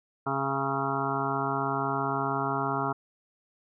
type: harmonic tone with a mistuned harmonic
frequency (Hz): 137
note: C#3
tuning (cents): -20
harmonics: 1 / 2 / 3 / 5 / 6 / 7 / 8 / 9 / 10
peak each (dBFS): -35 / -35 / -35 / -35 / -35 / -35 / -35 / -35 / -35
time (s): 0.26-2.93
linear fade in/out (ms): 10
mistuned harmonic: 9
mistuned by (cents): +30
effects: none